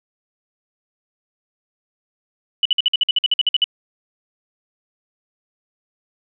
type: tone bursts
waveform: sine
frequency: 2964 Hz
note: F#7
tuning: 2 cents sharp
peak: -12 dBFS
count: 14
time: 2.63-3.642 s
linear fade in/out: 2 ms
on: 24 ms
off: 52 ms
effects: none